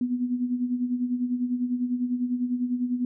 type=tone with tremolo; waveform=sine; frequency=246.9 Hz; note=B3; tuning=in tune; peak=-21 dBFS; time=0.01-3.05 s; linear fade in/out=2 ms; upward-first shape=sine; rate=10 Hz; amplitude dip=65%; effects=none